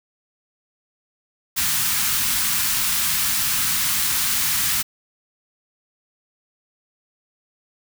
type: band-stop noise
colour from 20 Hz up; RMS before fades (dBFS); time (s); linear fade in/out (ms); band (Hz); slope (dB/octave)
white; -21; 1.56-4.83; 20; 240 to 1000; 24
effects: none